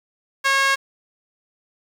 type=tone with high-pass filter; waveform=sawtooth; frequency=545 Hz; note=C#5; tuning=29 cents flat; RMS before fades=-18 dBFS; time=0.44-0.76 s; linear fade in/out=20 ms; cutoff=1400 Hz; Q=2.1; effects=low-pass 8000 Hz 12 dB/octave + 7-bit